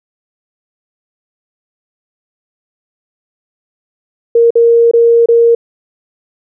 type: tone with dropouts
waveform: sine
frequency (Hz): 466.2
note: A#4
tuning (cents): 0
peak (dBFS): -4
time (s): 4.35-5.55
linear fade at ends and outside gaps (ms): 5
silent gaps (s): 4.506-4.554 / 4.913-4.935 / 5.259-5.286
effects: none